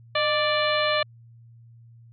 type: harmonic tone with a mistuned harmonic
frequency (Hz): 587.3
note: D5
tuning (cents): 0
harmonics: 1 / 2 / 3 / 4 / 5 / 6 / 7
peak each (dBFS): -24 / -27 / -29 / -30 / -31 / -32 / -32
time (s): 0.15-1.03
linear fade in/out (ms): 5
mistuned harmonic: 1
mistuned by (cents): +61
effects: added 116 Hz sine -47 dBFS peak until 2.12 s